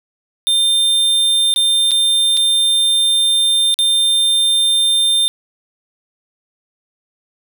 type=tone with dropouts; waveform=square; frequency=3600 Hz; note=A7; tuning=39 cents sharp; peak=-12 dBFS; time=0.47-5.28 s; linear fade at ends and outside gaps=0 ms; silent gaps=1.54-1.561 / 1.909-1.916 / 2.369-2.373 / 3.742-3.789 s; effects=none